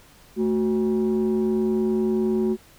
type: tone pair together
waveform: sine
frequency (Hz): 220 / 370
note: A3 / F#4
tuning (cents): 0 / 0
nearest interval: major sixth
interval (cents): 900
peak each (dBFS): -20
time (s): 0.36-2.57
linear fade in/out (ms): 50
effects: tanh soft clip ceiling -16 dBFS + pink hiss -52 dBFS RMS until 2.78 s